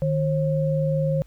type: tone pair together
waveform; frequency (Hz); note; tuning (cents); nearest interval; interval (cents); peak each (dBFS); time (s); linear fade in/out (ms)
sine; 154.1 / 537.5; D#3 / C5; -16 / +47; octave + minor seventh; 2163; -21 / -24; 0.02-1.22; 0
effects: added 50 Hz sine -46 dBFS peak until 1.26 s + pink hiss -60 dBFS RMS until 1.26 s